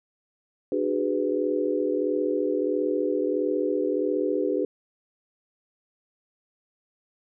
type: chord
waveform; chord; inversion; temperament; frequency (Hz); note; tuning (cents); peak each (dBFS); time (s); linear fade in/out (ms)
sine; G# half-diminished seventh; second; just; 299 / 373.8 / 415.3 / 498.4; D4 / F#4 / G#4 / B4; +31 / +18 / 0 / +16; -28; 0.72-4.65; 2
effects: none